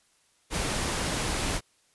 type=noise; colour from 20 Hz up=pink; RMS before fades=-29 dBFS; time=0.5-1.61 s; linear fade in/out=50 ms; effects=white hiss -66 dBFS RMS until 1.94 s + resampled to 24000 Hz